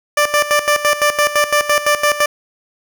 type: tone with tremolo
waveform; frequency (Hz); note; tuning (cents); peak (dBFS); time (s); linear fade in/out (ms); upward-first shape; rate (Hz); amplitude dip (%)
15% pulse; 590; D5; +8; -4; 0.17-2.26; 5; square; 5.9; 75
effects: none